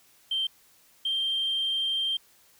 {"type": "tone pair in turn", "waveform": "sine", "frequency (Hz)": [3136, 3163], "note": ["G7", "G7"], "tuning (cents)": [0, 15], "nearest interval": "unison", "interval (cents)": 15, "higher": "second", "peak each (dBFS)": [-24, -24], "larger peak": "neither", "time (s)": [[0.31, 0.47], [1.05, 2.17]], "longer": "second", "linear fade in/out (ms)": 5, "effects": ["tanh soft clip ceiling -20 dBFS", "white hiss -60 dBFS RMS until 2.59 s"]}